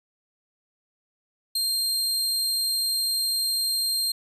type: tone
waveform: sawtooth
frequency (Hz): 4188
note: C8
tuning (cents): +1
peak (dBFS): -20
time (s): 1.55-4.12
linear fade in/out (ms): 5
effects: resampled to 32000 Hz